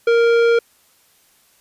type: tone with tanh clipping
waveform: triangle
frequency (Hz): 466.2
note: A#4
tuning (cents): 0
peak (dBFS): -13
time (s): 0.07-0.59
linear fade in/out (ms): 5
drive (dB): 18
effects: white hiss -56 dBFS RMS until 1.6 s + resampled to 32000 Hz